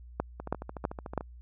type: two click trains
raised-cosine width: 1 ms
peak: -24 / -14 dBFS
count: 12 / 4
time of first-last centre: 0.4-1.209 / 0.2-1.177 s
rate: 13.6 / 3.07 Hz
effects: added 60 Hz sine -46 dBFS peak until 1.41 s